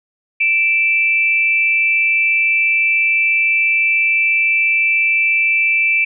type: tone pair together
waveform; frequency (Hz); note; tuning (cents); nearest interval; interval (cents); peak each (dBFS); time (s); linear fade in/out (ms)
sine; 2340 / 2637; D7 / E7; -7 / 0; major second; 207; -13 / -17; 0.4-6.05; 10
effects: none